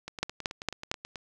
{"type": "two click trains", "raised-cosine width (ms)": 0.2, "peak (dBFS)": [-10, -21], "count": [4, 11], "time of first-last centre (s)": [[0.23, 0.915], [0.08, 1.158]], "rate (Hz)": [4.38, 9.28], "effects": []}